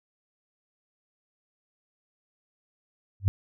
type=tone with exponential growth; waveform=sine; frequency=98 Hz; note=G2; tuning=in tune; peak=-14 dBFS; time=3.2-3.28 s; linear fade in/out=0 ms; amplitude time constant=17 ms; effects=none